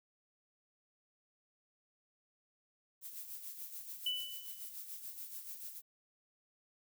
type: noise with tremolo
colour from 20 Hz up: violet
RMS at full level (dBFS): -45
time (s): 3.01-5.82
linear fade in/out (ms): 50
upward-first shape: sine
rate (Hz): 6.9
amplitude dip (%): 55
type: tone with exponential decay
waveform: sine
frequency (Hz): 2983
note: F#7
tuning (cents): +13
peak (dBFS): -31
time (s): 4.06-4.71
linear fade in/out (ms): 5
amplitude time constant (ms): 140
effects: none